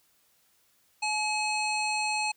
harmonic tone with a mistuned harmonic, 852 Hz, G#5, 44 cents sharp, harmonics 1 / 3 / 5 / 7 / 9 / 10, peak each -30 / -30 / -35 / -45 / -40 / -41 dBFS, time 1.02-2.32 s, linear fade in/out 10 ms, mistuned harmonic 9, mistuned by -52 cents, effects white hiss -67 dBFS RMS until 2.36 s

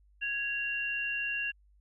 sine tone pair together, 1661.2 / 2763 Hz, G#6 / F7, 0 / -19 cents, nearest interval major sixth, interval 881 cents, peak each -35 / -32 dBFS, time 0.21-1.52 s, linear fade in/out 20 ms, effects added 50 Hz sine -60 dBFS peak until 1.8 s

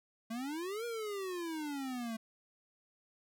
square exponential two-way sweep, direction up then down, 220 to 479.2 to 220 Hz, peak -38 dBFS, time 0.3-2.17 s, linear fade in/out 10 ms, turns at 0.85 s, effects none

